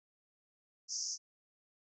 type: band-pass noise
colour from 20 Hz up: pink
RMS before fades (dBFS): -39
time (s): 0.88-1.18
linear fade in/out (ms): 50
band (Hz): 5100 to 6600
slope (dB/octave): 96
effects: none